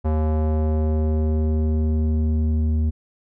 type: tone with low-pass filter sweep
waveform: square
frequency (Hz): 77.78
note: D#2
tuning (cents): 0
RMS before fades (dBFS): -20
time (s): 0.04-2.91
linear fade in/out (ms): 20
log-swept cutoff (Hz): 830 to 190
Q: 1.2
effects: none